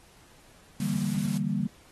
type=noise; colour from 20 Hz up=white; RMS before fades=-42 dBFS; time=0.8-1.38 s; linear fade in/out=2 ms
type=chord; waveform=sine; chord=E half-diminished seventh; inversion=third; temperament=equal; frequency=146.83 / 164.81 / 196 / 233.1 Hz; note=D3 / E3 / G3 / Bb3; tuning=0 / 0 / 0 / 0 cents; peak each=-32 / -34 / -29 / -32 dBFS; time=0.8-1.67 s; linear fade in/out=5 ms
effects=pink hiss -57 dBFS RMS until 1.91 s + AAC 32 kbps